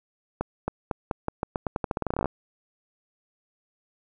accelerating click train, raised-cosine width 1 ms, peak -12 dBFS, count 22, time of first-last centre 0.41-2.257 s, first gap 270 ms, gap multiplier 0.86, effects none

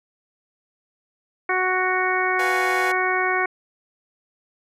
harmonic tone, 370 Hz, F#4, in tune, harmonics 1 / 2 / 3 / 4 / 5 / 6, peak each -26 / -26 / -26 / -26 / -26 / -26 dBFS, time 1.49-3.46 s, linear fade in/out 5 ms
sawtooth chord, F diminished, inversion second, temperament equal with one note detuned, 493.9 / 698.5 / 827.3 Hz, Cb5 / F5 / Ab5, 0 / 0 / -7 cents, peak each -28 dBFS, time 2.39-2.92 s, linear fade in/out 5 ms
effects resampled to 32000 Hz

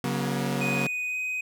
sawtooth chord, F# major, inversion second, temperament equal with one note detuned, 138.59 / 185 / 239.2 Hz, C#3 / F#3 / A#3, 0 / 0 / +45 cents, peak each -26 / -27 / -26 dBFS, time 0.04-0.87 s, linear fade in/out 2 ms
triangle tone with pitch glide, 2489 to 2508 Hz, D#7 to D#7, 0 to +13 cents, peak -26 dBFS, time 0.61-1.41 s, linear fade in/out 5 ms, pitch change +13 cents, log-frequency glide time 1.06-1.17 s
effects none

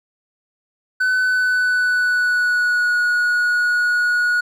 triangle tone with pitch glide, 1509 to 1455.1 Hz, F#6 to F#6, +34 to -29 cents, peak -13 dBFS, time 1-4.41 s, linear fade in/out 10 ms, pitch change -63 cents, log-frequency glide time 1.2-2.97 s, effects none

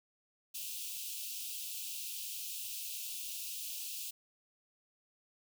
white high-pass noise, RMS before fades -42 dBFS, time 0.54-4.11 s, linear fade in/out 10 ms, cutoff 2500 Hz, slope 96 dB/octave, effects none

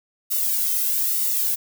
violet noise with flanger, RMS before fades -22 dBFS, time 0.3-1.56 s, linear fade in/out 20 ms, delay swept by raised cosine 1.2 to 1.76 ms, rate 1.1 Hz, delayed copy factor -1, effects none

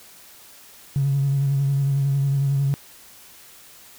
triangle tone with vibrato, 138.59 Hz, C#3, in tune, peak -14 dBFS, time 0.96-2.74 s, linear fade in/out 0 ms, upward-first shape triangle, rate 11 Hz, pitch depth 39 cents each way, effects tanh soft clip ceiling -15 dBFS + white hiss -47 dBFS RMS until 3.98 s

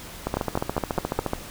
two click trains, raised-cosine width 1 ms, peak -10 / -9 dBFS, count 16 / 5, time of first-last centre 0.27-1.334 / 0.37-1.19 s, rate 14.1 / 4.88 Hz, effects pink hiss -40 dBFS RMS until 1.5 s

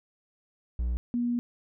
triangle / sine tone pair in turn, 60.1 / 240.4 Hz, B1 / B3, -46 / -46 cents, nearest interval 2 octaves, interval 2400 cents, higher second, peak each -24 / -25 dBFS, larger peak first, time 0.79-0.97 / 1.14-1.39 s, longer second, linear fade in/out 0 ms, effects none

